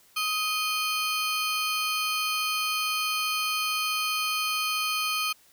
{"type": "ring-modulated tone", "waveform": "25% pulse", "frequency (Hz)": 1864.7, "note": "A#6", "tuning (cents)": 0, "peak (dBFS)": -19, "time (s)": [0.16, 5.33], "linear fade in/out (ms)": 10, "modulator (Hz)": 607, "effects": ["white hiss -59 dBFS RMS until 5.52 s"]}